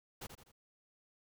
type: noise with echo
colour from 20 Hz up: pink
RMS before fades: -45 dBFS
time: 0.21-0.27 s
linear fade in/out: 10 ms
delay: 83 ms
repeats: 3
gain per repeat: -7 dB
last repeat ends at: 0.519 s
effects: none